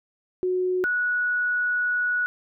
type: tone pair in turn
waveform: sine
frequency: 366.6 / 1466.4 Hz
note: F#4 / F#6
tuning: -16 / -16 cents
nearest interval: 2 octaves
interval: 2400 cents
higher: second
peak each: -21 / -21 dBFS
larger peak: neither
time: 0.43-0.84 / 0.84-2.26 s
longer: second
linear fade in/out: 0 ms
effects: none